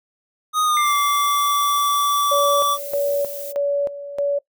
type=tone with pitch glide; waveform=square; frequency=1244.5 to 1154.5 Hz; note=D#6 to D6; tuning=0 to -30 cents; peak=-17 dBFS; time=0.53-2.78 s; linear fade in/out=50 ms; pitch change=-130 cents; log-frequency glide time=0.64-0.95 s
type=tone with exponential decay; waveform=sine; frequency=2100 Hz; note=C7; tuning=6 cents sharp; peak=-23 dBFS; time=0.77-2.94 s; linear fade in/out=0 ms; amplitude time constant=470 ms
type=noise; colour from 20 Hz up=violet; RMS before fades=-33 dBFS; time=0.84-3.53 s; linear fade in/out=20 ms
type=tone with tremolo; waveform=sine; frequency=569 Hz; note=C#5; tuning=45 cents sharp; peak=-17 dBFS; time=2.31-4.39 s; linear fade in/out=10 ms; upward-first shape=square; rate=1.6 Hz; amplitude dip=75%
effects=noise-tail reverb RT60 0.1 s tail -20 dB re dry